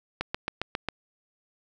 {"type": "click train", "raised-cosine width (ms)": 0.3, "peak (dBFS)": -12, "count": 6, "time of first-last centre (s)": [0.21, 0.887], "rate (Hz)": 7.39, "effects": []}